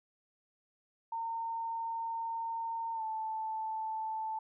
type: tone with pitch glide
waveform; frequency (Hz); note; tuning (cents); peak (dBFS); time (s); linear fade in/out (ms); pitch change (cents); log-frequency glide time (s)
sine; 913 to 879.4; A#5 to A5; -36 to -1; -34; 1.12-4.39; 5; -65; 2.94-3.03
effects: none